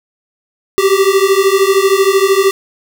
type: beating tone pair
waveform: square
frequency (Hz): 383 / 396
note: G4 / G4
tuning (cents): -40 / +18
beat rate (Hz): 13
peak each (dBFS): -12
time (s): 0.78-2.51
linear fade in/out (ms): 0
effects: none